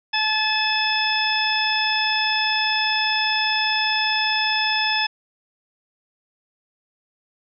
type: harmonic tone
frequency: 865 Hz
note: A5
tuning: 30 cents flat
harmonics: 1 / 2 / 3 / 4 / 6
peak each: -25 / -25 / -25 / -25 / -25 dBFS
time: 0.13-5.07 s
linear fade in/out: 10 ms
effects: none